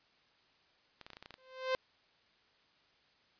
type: clicks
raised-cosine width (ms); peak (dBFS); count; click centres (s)
0.2; -31; 9; 1.013 / 1.065 / 1.103 / 1.133 / 1.169 / 1.226 / 1.259 / 1.307 / 1.341
type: tone with exponential growth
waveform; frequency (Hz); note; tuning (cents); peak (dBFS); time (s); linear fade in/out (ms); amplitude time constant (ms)
sawtooth; 519; C5; -14; -24; 1.38-1.75; 0; 80
effects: white hiss -69 dBFS RMS until 3.39 s + resampled to 11025 Hz